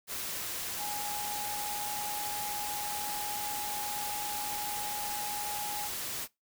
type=tone in noise; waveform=sine; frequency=830.6 Hz; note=G#5; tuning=in tune; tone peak=-37 dBFS; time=0.77-5.9 s; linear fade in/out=50 ms; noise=white; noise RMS=-37 dBFS; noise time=0.07-6.28 s; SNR=-3 dB; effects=noise-tail reverb RT60 0.2 s tail -22 dB re dry